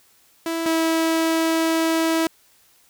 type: tone pair in turn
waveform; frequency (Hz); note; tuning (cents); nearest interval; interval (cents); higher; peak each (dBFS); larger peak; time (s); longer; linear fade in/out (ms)
sawtooth; 329.6 / 325.4; E4 / E4; 0 / -22; unison; 22; first; -19 / -14; second; 0.46-0.66 / 0.66-2.27; second; 2
effects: white hiss -57 dBFS RMS until 2.89 s